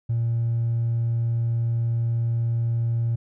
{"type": "tone with hard clipping", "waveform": "sine", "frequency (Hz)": 116.54, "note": "A#2", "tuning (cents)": 0, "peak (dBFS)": -21, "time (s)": [0.09, 3.16], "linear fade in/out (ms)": 10, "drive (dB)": 1, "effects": []}